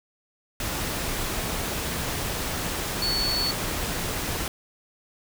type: tone in noise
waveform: sine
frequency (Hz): 4435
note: C#8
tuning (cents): 0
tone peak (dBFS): -24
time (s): 3.02-3.51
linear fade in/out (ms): 2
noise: pink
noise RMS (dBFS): -29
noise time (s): 0.6-4.48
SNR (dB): +2
effects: none